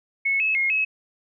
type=tone with pitch steps; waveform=sine; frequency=2195 / 2589 / 2148 / 2572 Hz; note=C#7 / E7 / C7 / E7; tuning=-18 / -32 / +45 / -43 cents; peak=-19 dBFS; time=0.25-0.85 s; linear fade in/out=10 ms; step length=150 ms; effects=none